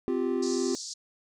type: chord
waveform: triangle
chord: C suspended fourth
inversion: none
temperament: equal with one note detuned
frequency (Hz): 259.2 / 349.2 / 392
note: C4 / F4 / G4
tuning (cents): -16 / 0 / 0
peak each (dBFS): -28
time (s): 0.08-0.75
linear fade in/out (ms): 0
type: band-pass noise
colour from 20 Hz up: pink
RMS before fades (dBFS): -39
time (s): 0.42-0.94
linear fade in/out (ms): 10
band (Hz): 4400 to 7500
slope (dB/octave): 48
effects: none